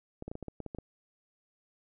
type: clicks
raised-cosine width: 2 ms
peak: -26 dBFS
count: 10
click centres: 0.224 / 0.28 / 0.315 / 0.354 / 0.427 / 0.483 / 0.603 / 0.663 / 0.748 / 0.786 s
effects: none